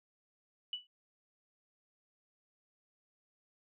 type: tone with exponential decay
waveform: sine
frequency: 2960 Hz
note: F#7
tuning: in tune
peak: -32 dBFS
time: 0.73-0.87 s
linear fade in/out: 2 ms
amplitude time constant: 30 ms
effects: none